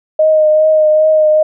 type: tone with vibrato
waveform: sine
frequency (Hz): 620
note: D#5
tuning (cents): -6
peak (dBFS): -6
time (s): 0.19-1.43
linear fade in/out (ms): 5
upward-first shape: triangle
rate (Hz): 2.5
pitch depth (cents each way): 23
effects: none